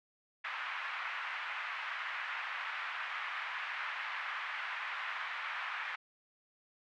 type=band-pass noise; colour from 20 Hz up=white; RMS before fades=-40 dBFS; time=0.44-5.96 s; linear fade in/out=10 ms; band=980 to 2300 Hz; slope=24 dB/octave; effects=none